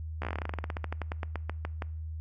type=slowing click train; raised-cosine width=0.5 ms; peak=-19 dBFS; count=26; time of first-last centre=0.22-1.822 s; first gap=14 ms; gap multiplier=1.11; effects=noise-tail reverb RT60 0.6 s tail -23 dB re dry + added 79 Hz sine -35 dBFS peak until 2.2 s